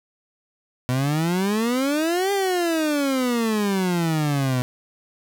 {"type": "exponential two-way sweep", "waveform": "30% pulse", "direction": "up then down", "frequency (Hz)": [123.47, 404.3, 123.47], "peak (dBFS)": -17, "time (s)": [0.89, 4.62], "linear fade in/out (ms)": 0, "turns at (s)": 2.32, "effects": []}